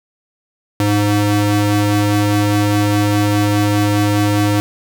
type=ring-modulated tone; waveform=45% pulse; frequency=206.9 Hz; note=G#3; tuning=6 cents flat; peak=-9 dBFS; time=0.8-4.6 s; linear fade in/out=0 ms; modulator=101 Hz; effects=none